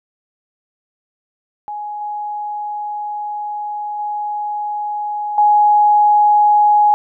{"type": "tone with level steps", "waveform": "sine", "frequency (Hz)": 835, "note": "G#5", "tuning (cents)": 9, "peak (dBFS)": [-23, -21, -19, -8], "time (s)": [1.68, 6.94], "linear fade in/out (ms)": 0, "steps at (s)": [2.01, 3.99, 5.38], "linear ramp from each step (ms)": 2, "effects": []}